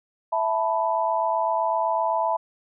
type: chord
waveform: sine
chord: E suspended fourth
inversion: none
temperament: equal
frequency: 659.3 / 880 / 987.8 Hz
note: E5 / A5 / B5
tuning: 0 / 0 / 0 cents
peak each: -25 dBFS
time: 0.32-2.37 s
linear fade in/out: 10 ms
effects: none